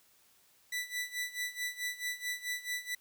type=tone with tremolo; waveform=sawtooth; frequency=1975.5 Hz; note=B6; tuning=in tune; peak=-29 dBFS; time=0.72-2.95 s; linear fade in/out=5 ms; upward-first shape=sine; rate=4.6 Hz; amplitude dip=85%; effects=white hiss -66 dBFS RMS until 3 s